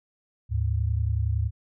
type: tone pair together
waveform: sine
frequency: 75.4 / 106.17 Hz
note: D2 / G#2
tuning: +46 / +39 cents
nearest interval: tritone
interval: 593 cents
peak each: -25 dBFS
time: 0.49-1.51 s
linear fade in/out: 50 ms
effects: none